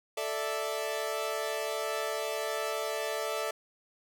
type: chord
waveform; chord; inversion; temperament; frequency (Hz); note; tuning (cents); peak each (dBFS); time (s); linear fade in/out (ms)
sawtooth; A suspended fourth; none; equal; 440 / 587.3 / 659.3; A4 / D5 / E5; 0 / 0 / 0; -32; 0.17-3.51; 5
effects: none